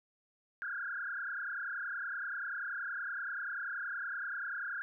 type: tone with frequency modulation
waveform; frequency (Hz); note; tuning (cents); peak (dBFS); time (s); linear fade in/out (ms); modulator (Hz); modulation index
sine; 1519; F#6; +45; -36; 0.62-4.82; 0; 30.5; 4.5
effects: none